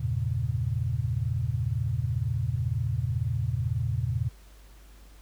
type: chord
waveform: sine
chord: E diminished seventh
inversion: none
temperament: equal with one note detuned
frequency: 82.41 / 98.51 / 116.54 / 138.59 Hz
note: E2 / G2 / Bb2 / Db3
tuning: 0 / +9 / 0 / 0 cents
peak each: -32 / -34 / -28 / -32 dBFS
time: 0-4.29 s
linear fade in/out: 10 ms
effects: added 50 Hz sine -49 dBFS peak until 5.21 s + pink hiss -58 dBFS RMS until 5.21 s